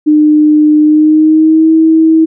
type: tone with pitch glide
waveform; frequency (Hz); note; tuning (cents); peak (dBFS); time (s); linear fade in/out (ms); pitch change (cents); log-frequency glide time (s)
sine; 302.9 to 320.9; D#4 to E4; -46 to -46; -3; 0.06-2.26; 20; +100; 0.81-1.71
effects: none